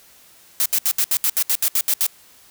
blue noise bursts, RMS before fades -18 dBFS, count 12, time 0.6-2.065 s, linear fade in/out 0 ms, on 57 ms, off 71 ms, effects white hiss -50 dBFS RMS until 2.5 s

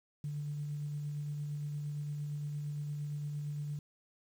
sine tone with tremolo, 146.83 Hz, D3, in tune, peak -34 dBFS, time 0.24-3.79 s, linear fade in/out 2 ms, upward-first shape sine, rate 8.7 Hz, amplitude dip 25%, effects tanh soft clip ceiling -30 dBFS + 10-bit

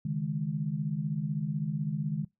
sine chord, C# suspended second, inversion none, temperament equal with one note detuned, 139.72 / 155.56 / 207.7 Hz, C#3 / D#3 / G#3, +14 / 0 / 0 cents, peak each -35 / -31 / -35 dBFS, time 0.05-2.25 s, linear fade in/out 5 ms, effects noise-tail reverb RT60 0.2 s tail -23 dB re dry

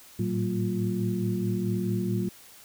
sine tone cluster, 109.6 / 114.2 / 187.6 / 228.8 / 352.1 Hz, A2 / A#2 / F#3 / A#3 / F4, -6 / -35 / +24 / -32 / +14 cents, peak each -36 / -31 / -28 / -34 / -33 dBFS, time 0.19-2.29 s, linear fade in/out 5 ms, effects white hiss -51 dBFS RMS until 2.64 s

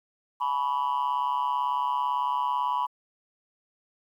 sine tone with amplitude modulation, 987.8 Hz, B5, in tune, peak -18 dBFS, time 0.4-2.87 s, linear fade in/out 20 ms, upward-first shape sine, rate 138 Hz, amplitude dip 95%, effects tanh soft clip ceiling -20 dBFS + 10-bit

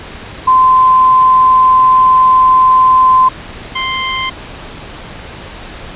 sine / 10% pulse tone pair in turn, 1032 / 1045.8 Hz, C6 / C6, -24 / -1 cents, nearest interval unison, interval 23 cents, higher second, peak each -4 dBFS, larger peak neither, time 0.47-3.29 / 3.75-4.3 s, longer first, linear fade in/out 10 ms, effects pink hiss -29 dBFS RMS until 5.95 s + resampled to 8000 Hz

